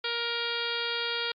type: harmonic tone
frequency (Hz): 470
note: A#4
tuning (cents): +14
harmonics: 1 / 2 / 3 / 4 / 5 / 6 / 7 / 8 / 9 / 10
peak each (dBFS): -37 / -41 / -35 / -40 / -38 / -40 / -35 / -38 / -41 / -40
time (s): 0.04-1.32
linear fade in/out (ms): 5
effects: Opus 48 kbps